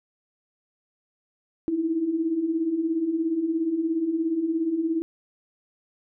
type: beating tone pair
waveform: sine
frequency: 311.1 / 328.1 Hz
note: D#4 / E4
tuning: 0 / -8 cents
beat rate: 17 Hz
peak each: -30 / -23 dBFS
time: 1.68-5.02 s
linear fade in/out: 0 ms
effects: none